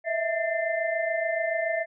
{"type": "tone cluster", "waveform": "sine", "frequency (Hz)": [636, 663, 1788, 2076], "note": ["D#5", "E5", "A6", "C7"], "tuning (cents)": [38, 10, 27, -14], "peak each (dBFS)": [-31, -27, -32, -33], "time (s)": [0.04, 1.86], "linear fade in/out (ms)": 50, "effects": []}